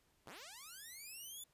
5% pulse linear sweep, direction up, 57.8 to 3530 Hz, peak -40 dBFS, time 0.26-1.44 s, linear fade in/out 5 ms, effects pink hiss -75 dBFS RMS until 1.53 s + resampled to 32000 Hz

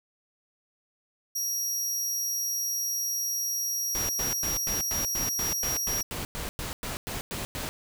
sawtooth tone, 5680 Hz, F8, 28 cents sharp, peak -25 dBFS, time 1.35-6.03 s, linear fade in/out 10 ms
pink noise bursts, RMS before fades -34 dBFS, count 16, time 3.95-7.69 s, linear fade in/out 0 ms, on 140 ms, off 100 ms
effects none

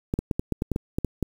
clicks, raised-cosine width 3 ms, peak -11 dBFS, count 11, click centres 0.139 / 0.19 / 0.312 / 0.395 / 0.523 / 0.621 / 0.717 / 0.761 / 0.985 / 1.047 / 1.227 s, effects 7-bit

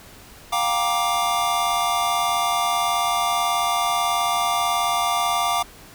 square chord, G minor seventh, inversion third, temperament just, 705.6 / 784 / 940.8 / 1176 Hz, F5 / G5 / Bb5 / D6, +18 / 0 / +16 / +2 cents, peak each -25 / -29 / -28 / -24 dBFS, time 0.52-5.63 s, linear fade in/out 10 ms, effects pink hiss -45 dBFS RMS until 5.94 s

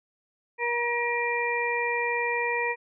harmonic tone, 476.3 Hz, A#4, 37 cents sharp, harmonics 1 / 2 / 4 / 5, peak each -30 / -30 / -30 / -30 dBFS, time 0.58-2.76 s, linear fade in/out 50 ms, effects none

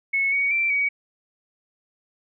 sine tone with pitch steps, 2198 / 2242 / 2346 / 2259 Hz, C#7 / C#7 / D7 / C#7, -15 / +19 / -2 / +32 cents, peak -19 dBFS, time 0.13-0.89 s, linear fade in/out 10 ms, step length 190 ms, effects none

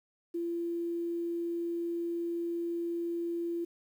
sine tone with quantisation, 340.7 Hz, F4, 43 cents flat, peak -31 dBFS, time 0.34-3.65 s, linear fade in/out 10 ms, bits 10, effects none

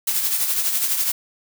blue noise with tremolo, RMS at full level -19 dBFS, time 0.07-1.12 s, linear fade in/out 5 ms, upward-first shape triangle, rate 12 Hz, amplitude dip 55%, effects none

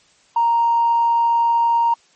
triangle tone with tanh clipping, 932.3 Hz, A#5, in tune, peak -13 dBFS, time 0.36-1.94 s, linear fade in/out 5 ms, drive 4 dB, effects white hiss -55 dBFS RMS until 2.15 s + MP3 32 kbps

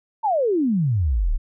sine exponential sweep, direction down, 927 to 30.3 Hz, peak -17 dBFS, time 0.23-1.38 s, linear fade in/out 20 ms, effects none

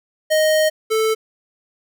square tone pair in turn, 622.3 / 440 Hz, D#5 / A4, 0 / 0 cents, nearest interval tritone, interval 600 cents, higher first, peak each -14 / -16 dBFS, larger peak first, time 0.3-0.7 / 0.9-1.15 s, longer first, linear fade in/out 20 ms, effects none

